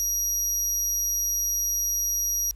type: tone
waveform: 35% pulse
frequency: 5750 Hz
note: F8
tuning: 50 cents sharp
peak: -21 dBFS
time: 0-2.51 s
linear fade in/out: 0 ms
effects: added 50 Hz sine -40 dBFS peak until 2.55 s + pink hiss -64 dBFS RMS until 2.55 s